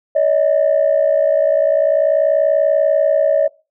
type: tone pair together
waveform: sine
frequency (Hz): 570 / 630.4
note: C#5 / D#5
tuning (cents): +48 / +23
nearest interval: major second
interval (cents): 175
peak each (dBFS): -13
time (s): 0.15-3.48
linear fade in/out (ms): 10
effects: noise-tail reverb RT60 0.3 s tail -23 dB re dry + tanh soft clip ceiling -6 dBFS